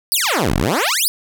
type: exponential two-way sweep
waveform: 10% pulse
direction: down then up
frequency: 5220 to 38.89 to 5220 Hz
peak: -7 dBFS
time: 0.12-1.08 s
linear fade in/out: 0 ms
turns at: 0.55 s
effects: none